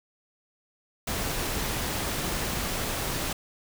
pink noise, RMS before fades -30 dBFS, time 1.07-3.33 s, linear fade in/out 5 ms, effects none

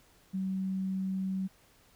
sine tone, 190 Hz, F#3, 46 cents sharp, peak -30 dBFS, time 0.33-1.48 s, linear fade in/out 20 ms, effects pink hiss -63 dBFS RMS until 1.95 s

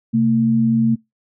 sine tone pair together, 129.8 / 226.5 Hz, C3 / A#3, -13 / -50 cents, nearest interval minor seventh, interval 963 cents, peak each -21 / -13 dBFS, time 0.13-0.96 s, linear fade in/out 20 ms, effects noise-tail reverb RT60 0.2 s tail -26 dB re dry

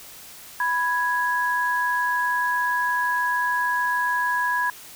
sine tone pair together, 987.8 / 1661.2 Hz, B5 / G#6, 0 / 0 cents, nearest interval major sixth, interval 900 cents, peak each -23 dBFS, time 0.6-4.7 s, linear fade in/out 2 ms, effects white hiss -43 dBFS RMS until 4.95 s

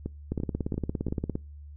two click trains, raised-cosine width 3 ms, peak -16 / -19 dBFS, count 19 / 4, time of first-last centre 0.32-1.354 / 0.06-1.084 s, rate 17.4 / 2.93 Hz, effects noise-tail reverb RT60 0.3 s tail -25 dB re dry + added 73 Hz sine -42 dBFS peak until 1.76 s

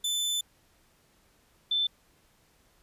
sawtooth / sine tone pair in turn, 3520 / 3533 Hz, A7 / A7, 0 / +6 cents, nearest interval unison, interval 6 cents, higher second, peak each -24 dBFS, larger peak neither, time 0.04-0.41 / 1.71-1.87 s, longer first, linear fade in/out 5 ms, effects pink hiss -65 dBFS RMS until 2.82 s + resampled to 32000 Hz

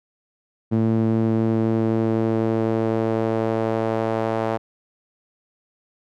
sawtooth tone with band-pass filter sweep, 112 Hz, A2, 31 cents sharp, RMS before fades -21 dBFS, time 0.71-4.58 s, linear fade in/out 20 ms, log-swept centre 240 to 670 Hz, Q 1.4, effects none

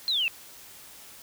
sine exponential sweep, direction down, 4257 to 2574 Hz, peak -23 dBFS, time 0.08-0.28 s, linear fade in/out 0 ms, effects white hiss -48 dBFS RMS until 1.22 s

